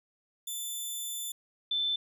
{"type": "tone pair in turn", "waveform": ["10% pulse", "sine"], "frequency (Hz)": [3520, 3532], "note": ["A7", "A7"], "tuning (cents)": [0, 6], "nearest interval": "unison", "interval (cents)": 6, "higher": "second", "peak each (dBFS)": -27, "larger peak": "neither", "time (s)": [[0.47, 1.32], [1.71, 1.96]], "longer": "first", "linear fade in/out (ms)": 5, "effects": []}